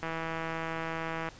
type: click train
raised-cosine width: 0.5 ms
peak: -20 dBFS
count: 206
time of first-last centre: 0.03-1.288 s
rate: 163 Hz
effects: pink hiss -52 dBFS RMS until 1.39 s + resampled to 16000 Hz